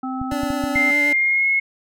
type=harmonic tone; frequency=260 Hz; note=C4; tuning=11 cents flat; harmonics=1 / 3 / 5; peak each=-25 / -30 / -32 dBFS; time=0.03-0.91 s; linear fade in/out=5 ms
type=clicks; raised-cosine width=5 ms; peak=-18 dBFS; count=6; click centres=0.215 / 0.321 / 0.434 / 0.504 / 0.639 / 0.758 s
type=tone with vibrato; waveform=25% pulse; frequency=289.2 Hz; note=D4; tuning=27 cents flat; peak=-20 dBFS; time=0.31-1.13 s; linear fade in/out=5 ms; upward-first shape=triangle; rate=9.4 Hz; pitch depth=16 cents each way
type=tone with pitch glide; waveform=sine; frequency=2093 to 2173 Hz; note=C7 to C#7; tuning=0 to -35 cents; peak=-15 dBFS; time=0.75-1.6 s; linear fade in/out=10 ms; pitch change=+65 cents; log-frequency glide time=1.03-1.48 s
effects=none